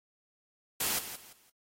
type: noise with echo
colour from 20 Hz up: white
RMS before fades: -31 dBFS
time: 0.8-0.99 s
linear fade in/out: 5 ms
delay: 170 ms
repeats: 3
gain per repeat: -11 dB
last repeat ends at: 1.5 s
effects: AAC 48 kbps